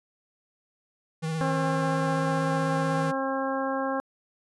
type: tone with vibrato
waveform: square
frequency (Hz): 160.1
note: D#3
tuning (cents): +50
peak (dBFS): -28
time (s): 1.22-3.12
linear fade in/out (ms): 20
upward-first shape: triangle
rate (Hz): 16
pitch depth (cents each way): 37
type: harmonic tone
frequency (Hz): 268.4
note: C4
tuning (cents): +44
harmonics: 1 / 2 / 3 / 4 / 5 / 6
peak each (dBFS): -31 / -30 / -33 / -33 / -38 / -37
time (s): 1.41-4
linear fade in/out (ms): 0
effects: resampled to 24000 Hz